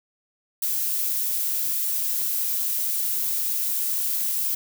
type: noise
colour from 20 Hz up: violet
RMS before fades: -25 dBFS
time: 0.62-4.55 s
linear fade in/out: 5 ms
effects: none